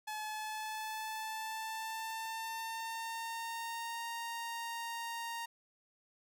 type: tone with pitch glide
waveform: sawtooth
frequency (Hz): 857 to 929.2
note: A5 to A#5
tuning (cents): -46 to -6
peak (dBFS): -35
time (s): 0.07-5.46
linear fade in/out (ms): 10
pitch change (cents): +140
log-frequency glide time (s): 0.2-4.06
effects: none